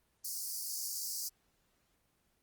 pink high-pass noise, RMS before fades -39 dBFS, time 0.24-1.29 s, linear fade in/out 10 ms, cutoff 4600 Hz, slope 96 dB/octave, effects pink hiss -75 dBFS RMS until 2.42 s + Opus 24 kbps

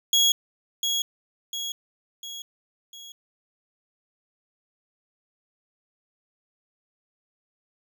30% pulse tone with echo, 3322 Hz, G#7, in tune, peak -14 dBFS, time 0.13-0.32 s, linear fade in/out 2 ms, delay 700 ms, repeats 4, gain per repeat -6 dB, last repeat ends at 3.12 s, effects none

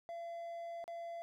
triangle tone with dropouts, 679 Hz, F5, 49 cents flat, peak -40 dBFS, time 0.09-1.22 s, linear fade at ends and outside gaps 0 ms, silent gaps 0.841-0.879 s, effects none

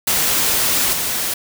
white noise with level steps, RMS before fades -17 / -21 dBFS, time 0.07-1.34 s, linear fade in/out 5 ms, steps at 0.93 s, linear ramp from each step 2 ms, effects none

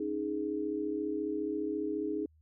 sine chord, C# suspended second, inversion none, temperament just, 277.2 / 311.8 / 415.8 Hz, C#4 / D#4 / G#4, 0 / +4 / +2 cents, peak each -40 / -34 / -35 dBFS, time 0-2.26 s, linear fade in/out 5 ms, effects added 78 Hz sine -61 dBFS peak until 2.41 s

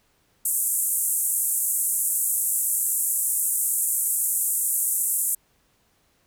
pink band-pass noise, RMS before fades -24 dBFS, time 0.45-5.35 s, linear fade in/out 5 ms, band 7900 to 14000 Hz, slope 48 dB/octave, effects pink hiss -65 dBFS RMS until 6.26 s

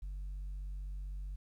sine tone, 47.84 Hz, G1, 41 cents flat, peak -36 dBFS, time 0.02-1.36 s, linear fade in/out 10 ms, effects tanh soft clip ceiling -38 dBFS + 12-bit

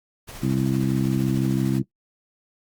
pink noise with tremolo, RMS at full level -38 dBFS, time 0.27-1.8 s, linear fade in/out 20 ms, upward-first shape sine, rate 13 Hz, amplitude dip 35%
harmonic tone, 66 Hz, C2, 16 cents sharp, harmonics 2 / 3 / 4 / 5, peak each -23 / -25 / -26 / -27 dBFS, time 0.42-1.83 s, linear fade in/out 20 ms
effects noise-tail reverb RT60 0.1 s tail -17 dB re dry + Opus 48 kbps

